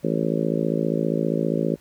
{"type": "harmonic tone", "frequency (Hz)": 55, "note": "A1", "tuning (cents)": 0, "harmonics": [3, 4, 5, 6, 7, 8, 9, 10], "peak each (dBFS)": [-26, -27, -28, -29, -29, -30, -31, -31], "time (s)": [0.03, 1.76], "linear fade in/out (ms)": 20, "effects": ["pink hiss -56 dBFS RMS until 1.8 s"]}